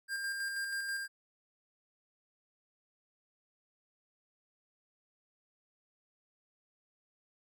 square tone with tremolo, 1600 Hz, G6, 35 cents sharp, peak -34 dBFS, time 0.08-1.08 s, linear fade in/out 50 ms, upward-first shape square, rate 6.2 Hz, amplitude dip 30%, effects MP3 96 kbps

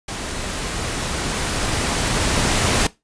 pink noise with level ramp, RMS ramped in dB -28 to -17 dBFS, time 0.08-2.87 s, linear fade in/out 5 ms, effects noise-tail reverb RT60 0.2 s tail -19 dB re dry + resampled to 22050 Hz

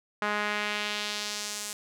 sawtooth tone with band-pass filter sweep, 208.5 Hz, G#3, 7 cents sharp, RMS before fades -32 dBFS, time 0.22-1.73 s, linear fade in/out 2 ms, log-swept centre 1400 to 8400 Hz, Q 1.3, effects none

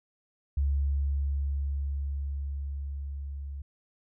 sine tone with level ramp, 70 Hz, C#2, 18 cents sharp, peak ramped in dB -23 to -35 dBFS, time 0.57-3.62 s, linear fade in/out 5 ms, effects none

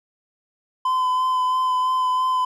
triangle tone with vibrato, 1019 Hz, C6, 46 cents flat, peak -16 dBFS, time 0.85-2.45 s, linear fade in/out 5 ms, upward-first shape sine, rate 3 Hz, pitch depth 15 cents each way, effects none

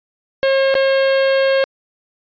45% pulse tone with dropouts, 539 Hz, C#5, 49 cents flat, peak -12 dBFS, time 0.43-1.64 s, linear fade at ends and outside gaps 0 ms, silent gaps 0.742-0.752 s, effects resampled to 11025 Hz

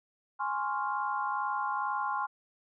sine chord, Db major seventh, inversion second, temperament equal, 830.6 / 1046.5 / 1108.7 / 1396.9 Hz, Ab5 / C6 / Db6 / F6, 0 / 0 / 0 / 0 cents, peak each -34 / -33 / -38 / -37 dBFS, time 0.39-2.27 s, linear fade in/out 20 ms, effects none

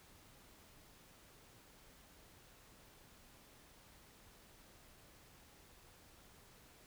silence, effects pink hiss -63 dBFS RMS until 6.86 s

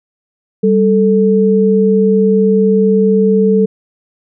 sine tone pair together, 195.71 / 440 Hz, G3 / A4, -3 / 0 cents, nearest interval octave + major second, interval 1403 cents, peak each -10 dBFS, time 0.63-3.66 s, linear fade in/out 10 ms, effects none

